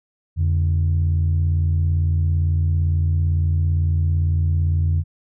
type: tone pair together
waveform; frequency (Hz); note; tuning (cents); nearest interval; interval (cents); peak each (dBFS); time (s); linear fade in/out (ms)
sine; 85.8 / 143.59; F2 / D3; -30 / -39; major sixth; 891; -15 / -23; 0.36-5.04; 50
effects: tanh soft clip ceiling -11 dBFS